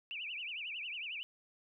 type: tone with vibrato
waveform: sine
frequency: 2637 Hz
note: E7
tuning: in tune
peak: -39 dBFS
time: 0.11-1.23 s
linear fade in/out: 0 ms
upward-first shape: triangle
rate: 11 Hz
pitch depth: 260 cents each way
effects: none